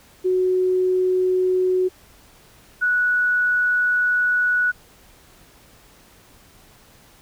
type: tone pair in turn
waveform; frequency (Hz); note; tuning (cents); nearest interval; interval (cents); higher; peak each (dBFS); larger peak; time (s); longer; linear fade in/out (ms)
sine; 369 / 1471.3; F#4 / F#6; -5 / -10; 2 octaves; 2395; second; -16; neither; 0.24-1.89 / 2.81-4.72; second; 20
effects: pink hiss -51 dBFS RMS until 7.21 s